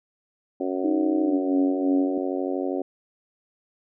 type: harmonic tone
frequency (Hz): 92.5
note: F#2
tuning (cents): 0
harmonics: 3 / 4 / 5 / 6 / 7 / 8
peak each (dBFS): -28 / -29 / -34 / -32 / -37 / -37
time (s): 0.6-2.82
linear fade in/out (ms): 5
type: tone with pitch glide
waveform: sine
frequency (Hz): 311.1 to 280.4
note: D#4 to C#4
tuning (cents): 0 to +20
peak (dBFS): -21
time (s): 0.84-2.18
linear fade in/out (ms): 5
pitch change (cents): -180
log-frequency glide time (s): 1.22-1.4
effects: none